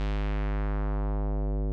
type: tone with low-pass filter sweep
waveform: square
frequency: 51 Hz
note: G#1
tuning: 31 cents flat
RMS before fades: -28 dBFS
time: 0-1.72 s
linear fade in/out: 0 ms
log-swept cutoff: 3700 to 460 Hz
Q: 1.2
effects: none